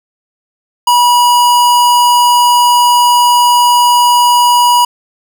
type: tone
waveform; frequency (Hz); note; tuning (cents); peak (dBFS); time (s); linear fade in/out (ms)
square; 970; B5; -31; -6; 0.87-4.85; 5
effects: none